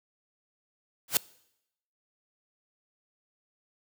white noise with exponential growth, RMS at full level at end -18 dBFS, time 1.08-1.17 s, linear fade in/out 2 ms, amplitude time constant 19 ms, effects noise-tail reverb RT60 0.8 s tail -22 dB re dry + high-pass 80 Hz 12 dB/octave

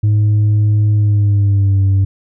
sine tone with pitch glide, 105.4 to 97.21 Hz, G#2 to G2, +26 to -14 cents, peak -6 dBFS, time 0.03-2.05 s, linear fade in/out 10 ms, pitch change -140 cents, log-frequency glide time 0.93-1.82 s, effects tanh soft clip ceiling -8 dBFS

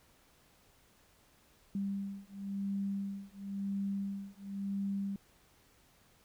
sine beating tone pair, 197.4 / 198.36 Hz, G3 / G3, +12 / +21 cents, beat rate 0.96 Hz, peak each -38 / -38 dBFS, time 1.75-5.16 s, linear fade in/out 2 ms, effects pink hiss -66 dBFS RMS until 6.24 s

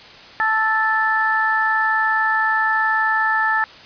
harmonic tone, 439 Hz, A4, 4 cents flat, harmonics 2 / 3 / 4, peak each -21 / -22 / -18 dBFS, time 0.4-3.64 s, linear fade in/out 0 ms, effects white hiss -41 dBFS RMS until 3.85 s + resampled to 11025 Hz

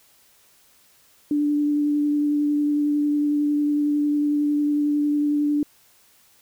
sine tone with vibrato, 293.7 Hz, D4, in tune, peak -18 dBFS, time 1.31-5.63 s, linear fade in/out 2 ms, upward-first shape triangle, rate 11 Hz, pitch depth 13 cents each way, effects white hiss -57 dBFS RMS until 6.41 s

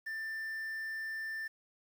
triangle tone with quantisation, 1780 Hz, A6, 20 cents sharp, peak -35 dBFS, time 0.06-1.48 s, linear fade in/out 10 ms, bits 10, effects none

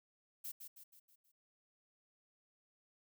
violet noise with echo, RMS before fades -45 dBFS, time 0.44-0.52 s, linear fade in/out 10 ms, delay 160 ms, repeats 5, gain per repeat -6 dB, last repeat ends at 1.32 s, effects none

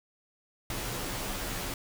pink noise with comb filter, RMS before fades -35 dBFS, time 0.7-1.74 s, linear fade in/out 2 ms, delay 13 ms, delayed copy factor -0.95, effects none

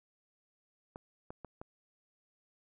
clicks, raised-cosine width 1 ms, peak -30 dBFS, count 4, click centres 0.959 / 1.305 / 1.447 / 1.615 s, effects none

